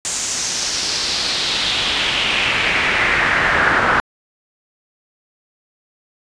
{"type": "noise with band-pass filter sweep", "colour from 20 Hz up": "brown", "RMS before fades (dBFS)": -18, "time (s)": [0.05, 4], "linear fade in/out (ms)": 0, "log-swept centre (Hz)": [7300, 1400], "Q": 2.8, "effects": ["resampled to 22050 Hz"]}